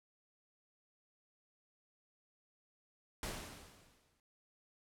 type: noise with exponential decay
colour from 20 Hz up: pink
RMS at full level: -40 dBFS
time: 3.23-4.2 s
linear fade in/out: 1 ms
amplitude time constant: 210 ms
effects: low-pass 12000 Hz 12 dB/octave